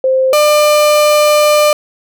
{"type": "tone pair in turn", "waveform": ["sine", "35% pulse"], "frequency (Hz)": [523.3, 597.9], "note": ["C5", "D5"], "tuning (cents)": [0, 31], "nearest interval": "major second", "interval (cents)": 231, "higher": "second", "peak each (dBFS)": [-8, -5], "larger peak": "second", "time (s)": [[0.04, 0.33], [0.33, 1.73]], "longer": "second", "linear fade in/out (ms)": 2, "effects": []}